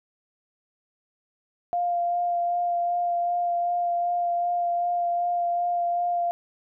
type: tone with vibrato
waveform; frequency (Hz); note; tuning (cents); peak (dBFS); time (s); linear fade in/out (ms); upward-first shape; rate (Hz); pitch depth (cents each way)
sine; 698.5; F5; 0; -22; 1.73-6.31; 0; sine; 2.6; 13
effects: none